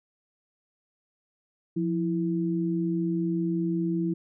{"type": "tone pair together", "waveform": "sine", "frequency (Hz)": [174.61, 329.6], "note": ["F3", "E4"], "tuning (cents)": [0, 0], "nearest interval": "major seventh", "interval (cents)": 1100, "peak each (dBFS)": -27, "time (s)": [1.76, 4.14], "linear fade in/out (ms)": 10, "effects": []}